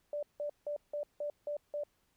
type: tone bursts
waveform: sine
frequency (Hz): 587.3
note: D5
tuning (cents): 0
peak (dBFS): -34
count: 7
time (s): 0.13-1.836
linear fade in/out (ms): 2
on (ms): 98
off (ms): 170
effects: pink hiss -75 dBFS RMS until 2.16 s